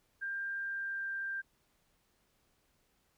sine tone with pitch glide, 1593 to 1583.8 Hz, G6 to G6, +27 to +17 cents, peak -35 dBFS, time 0.21-1.42 s, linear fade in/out 20 ms, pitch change -10 cents, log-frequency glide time 0.56-1.13 s, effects pink hiss -74 dBFS RMS until 3.17 s

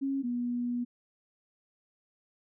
sine tone pair in turn, 273 / 242.6 Hz, C#4 / B3, -26 / -31 cents, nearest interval major second, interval 205 cents, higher first, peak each -28 / -29 dBFS, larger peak first, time 0.01-0.23 / 0.23-0.85 s, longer second, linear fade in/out 20 ms, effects none

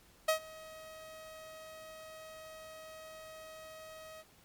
sawtooth tone with ADSR envelope, 633 Hz, D#5, 30 cents sharp, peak -21 dBFS, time 0.28-4.24 s, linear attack 8 ms, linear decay 100 ms, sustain -23 dB, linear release 42 ms, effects pink hiss -63 dBFS RMS until 4.44 s + MP3 96 kbps

